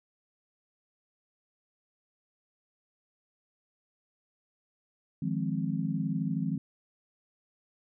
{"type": "chord", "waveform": "sine", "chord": "F minor seventh", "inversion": "third", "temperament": "equal", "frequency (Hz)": [155.56, 174.61, 207.7, 261.6], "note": ["Eb3", "F3", "Ab3", "C4"], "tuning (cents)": [0, 0, 0, 0], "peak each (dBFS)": [-33, -33, -34, -35], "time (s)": [5.22, 6.58], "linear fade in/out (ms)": 5, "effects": []}